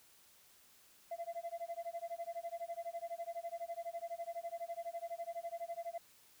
sine tone with tremolo, 680 Hz, F5, 46 cents flat, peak -35 dBFS, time 1.11-5.98 s, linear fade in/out 5 ms, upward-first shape sine, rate 12 Hz, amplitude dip 100%, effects tanh soft clip ceiling -37 dBFS + white hiss -65 dBFS RMS until 6.4 s

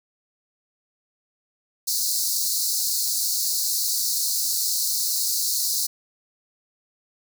pink high-pass noise, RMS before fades -24 dBFS, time 1.87-5.87 s, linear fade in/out 10 ms, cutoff 4100 Hz, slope 96 dB/octave, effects none

